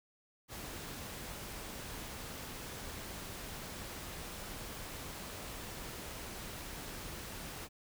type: noise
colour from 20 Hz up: pink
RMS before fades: -45 dBFS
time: 0.48-7.69 s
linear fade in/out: 50 ms
effects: none